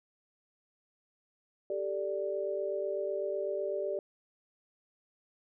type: chord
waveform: sine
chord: G suspended second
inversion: none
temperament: equal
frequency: 392 / 440 / 587.3 Hz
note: G4 / A4 / D5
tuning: 0 / 0 / 0 cents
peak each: -35 / -39 / -34 dBFS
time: 1.7-3.99 s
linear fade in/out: 2 ms
effects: none